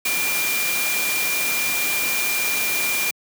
sine tone in noise, 2393 Hz, D7, 32 cents sharp, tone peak -23 dBFS, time 0.05-3.11 s, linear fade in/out 5 ms, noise white, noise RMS -24 dBFS, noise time 0.05-3.11 s, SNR -2 dB, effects high-pass 150 Hz 12 dB/octave

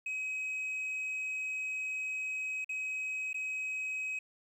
sine tone with dropouts, 2539 Hz, D#7, 34 cents sharp, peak -31 dBFS, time 0.06-4.19 s, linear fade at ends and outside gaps 5 ms, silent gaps 2.645-2.692 / 3.331-3.343 s, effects tanh soft clip ceiling -33 dBFS + 11-bit

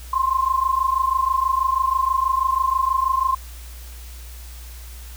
sine tone pair together, 1042.8 / 1069 Hz, C6 / C6, -6 / +37 cents, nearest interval unison, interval 43 cents, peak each -20 dBFS, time 0.13-3.35 s, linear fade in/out 5 ms, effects added 60 Hz sine -35 dBFS peak until 5.16 s + white hiss -44 dBFS RMS until 5.16 s

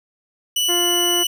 sawtooth tone, 2960 Hz, F#7, in tune, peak -14 dBFS, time 0.56-1.27 s, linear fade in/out 5 ms
harmonic tone, 349.2 Hz, F4, in tune, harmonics 1 / 2 / 3 / 4 / 5 / 6, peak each -22 / -28 / -32 / -34 / -36 / -38 dBFS, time 0.68-1.24 s, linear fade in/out 20 ms
effects none

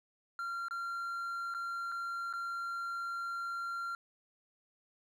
triangle tone with dropouts, 1379 Hz, F6, 22 cents flat, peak -34 dBFS, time 0.39-3.95 s, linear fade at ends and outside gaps 1 ms, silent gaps 0.684-0.709 / 1.54-1.547 / 1.918-1.921 / 2.328-2.336 s, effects none

